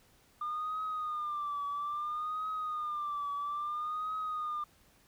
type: tone with vibrato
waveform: sine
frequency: 1204 Hz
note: D6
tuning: 43 cents sharp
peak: -32 dBFS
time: 0.41-4.64 s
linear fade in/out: 5 ms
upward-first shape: triangle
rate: 0.6 Hz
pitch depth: 95 cents each way
effects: tanh soft clip ceiling -30 dBFS + pink hiss -65 dBFS RMS until 5.07 s